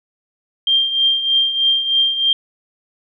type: tone with tremolo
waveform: sine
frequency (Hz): 3183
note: G7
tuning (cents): +26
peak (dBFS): -10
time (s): 0.67-2.33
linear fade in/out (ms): 2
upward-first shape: triangle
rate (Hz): 3.2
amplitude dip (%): 70
effects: none